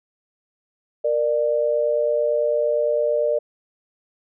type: tone pair together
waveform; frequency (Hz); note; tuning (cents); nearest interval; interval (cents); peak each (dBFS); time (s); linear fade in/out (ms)
sine; 466.2 / 595.1; A#4 / D5; 0 / +23; major third; 423; -22 / -19; 1.04-3.39; 10
effects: none